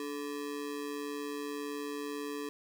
square ring-modulated tone, 361.8 Hz, F#4, 39 cents flat, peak -34 dBFS, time 0-2.49 s, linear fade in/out 0 ms, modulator 70.9 Hz, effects 11-bit

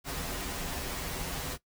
pink noise with comb filter, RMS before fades -36 dBFS, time 0.04-1.58 s, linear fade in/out 50 ms, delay 9.3 ms, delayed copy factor -0.65, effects noise-tail reverb RT60 0.1 s tail -17 dB re dry

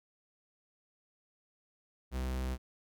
45% pulse tone, 64.2 Hz, C2, 32 cents flat, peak -33 dBFS, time 2.11-2.58 s, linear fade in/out 50 ms, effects none

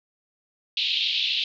white band-pass noise, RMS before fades -25 dBFS, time 0.77-1.44 s, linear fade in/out 2 ms, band 2700 to 4000 Hz, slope 48 dB/octave, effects none

